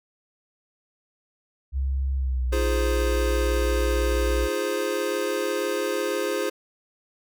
sine tone with pitch glide, 67.1 to 59.09 Hz, C2 to A#1, +44 to +24 cents, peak -22 dBFS, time 1.72-4.49 s, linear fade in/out 50 ms, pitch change -220 cents, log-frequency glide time 2.15-2.67 s
square chord, F minor seventh, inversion third, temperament equal, 311.1 / 349.2 / 415.3 / 523.3 Hz, Eb4 / F4 / Ab4 / C5, 0 / 0 / 0 / 0 cents, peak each -35 / -31 / -29 / -29 dBFS, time 2.52-6.5 s, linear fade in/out 10 ms
effects none

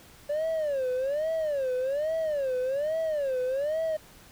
triangle tone with vibrato, 572 Hz, D5, 46 cents flat, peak -23 dBFS, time 0.29-3.97 s, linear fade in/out 10 ms, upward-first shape sine, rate 1.2 Hz, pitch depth 220 cents each way, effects tanh soft clip ceiling -20 dBFS + pink hiss -53 dBFS RMS until 4.31 s

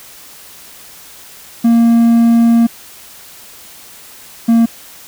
triangle tone pair in turn, 232.2 / 230.1 Hz, A#3 / A#3, -7 / -22 cents, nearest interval unison, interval 15 cents, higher first, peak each -4 dBFS, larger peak neither, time 1.64-2.67 / 4.48-4.66 s, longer first, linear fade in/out 10 ms, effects white hiss -37 dBFS RMS until 5.07 s

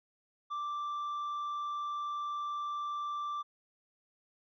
triangle tone with tanh clipping, 1174.7 Hz, D6, in tune, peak -35 dBFS, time 0.5-3.43 s, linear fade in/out 20 ms, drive 8 dB, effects none

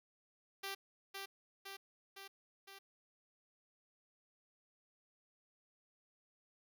5% pulse tone with echo, 392 Hz, G4, in tune, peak -30 dBFS, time 0.63-0.75 s, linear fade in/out 10 ms, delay 510 ms, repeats 4, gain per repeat -3 dB, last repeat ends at 2.79 s, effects none

